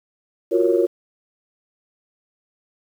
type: chord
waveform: sine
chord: Gb major seventh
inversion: third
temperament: equal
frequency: 349.2 / 370 / 466.2 / 554.4 Hz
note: F4 / Gb4 / Bb4 / Db5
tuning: 0 / 0 / 0 / 0 cents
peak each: -18 / -20 / -20 / -22 dBFS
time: 0.51-0.87 s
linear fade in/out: 20 ms
effects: tanh soft clip ceiling -4 dBFS + 8-bit